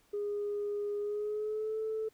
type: tone with pitch glide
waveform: sine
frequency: 411.2 to 438.2 Hz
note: G#4 to A4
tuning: -17 to -7 cents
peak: -31 dBFS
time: 0.13-2.09 s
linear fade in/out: 10 ms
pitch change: +110 cents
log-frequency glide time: 0.99-1.78 s
effects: tanh soft clip ceiling -28 dBFS + pink hiss -68 dBFS RMS until 2.13 s